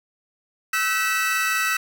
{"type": "tone cluster", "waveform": "45% pulse", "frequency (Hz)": [1302, 1521, 1943, 2629], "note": ["E6", "F#6", "B6", "E7"], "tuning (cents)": [-22, 47, -29, -5], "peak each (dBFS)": -26, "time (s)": [0.73, 1.77], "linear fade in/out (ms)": 5, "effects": []}